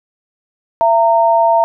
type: tone pair together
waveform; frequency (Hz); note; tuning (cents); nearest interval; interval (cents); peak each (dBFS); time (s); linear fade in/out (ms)
sine; 672 / 920; E5 / A#5; +33 / -23; perfect fourth; 544; -11; 0.81-1.64; 0
effects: none